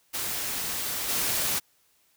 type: noise with level steps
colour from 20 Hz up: white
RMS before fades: -31 / -27 dBFS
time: 0.13-1.6 s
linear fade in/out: 20 ms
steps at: 1.08 s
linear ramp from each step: 20 ms
effects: white hiss -66 dBFS RMS until 2.16 s